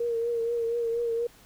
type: tone with vibrato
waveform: sine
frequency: 466.2 Hz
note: A#4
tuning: in tune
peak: -25 dBFS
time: 0-1.27 s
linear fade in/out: 5 ms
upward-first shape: triangle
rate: 4.2 Hz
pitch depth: 41 cents each way
effects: pink hiss -55 dBFS RMS until 1.45 s